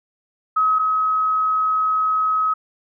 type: tone pair in turn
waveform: sine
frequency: 1275 / 1275 Hz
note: D#6 / D#6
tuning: +42 / +42 cents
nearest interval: unison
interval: 0 cents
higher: neither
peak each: -14 / -16 dBFS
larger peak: first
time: 0.56-0.79 / 0.79-2.54 s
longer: second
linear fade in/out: 10 ms
effects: none